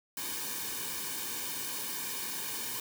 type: noise with comb filter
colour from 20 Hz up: white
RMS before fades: -37 dBFS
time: 0.17-2.8 s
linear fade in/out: 2 ms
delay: 1.5 ms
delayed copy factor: -0.95
effects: none